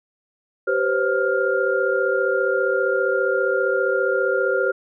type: tone cluster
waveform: sine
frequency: 387.3 / 501 / 536 / 1405 Hz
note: G4 / B4 / C5 / F6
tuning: -21 / +25 / +42 / +10 cents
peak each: -23 dBFS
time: 0.67-4.72 s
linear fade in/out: 10 ms
effects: none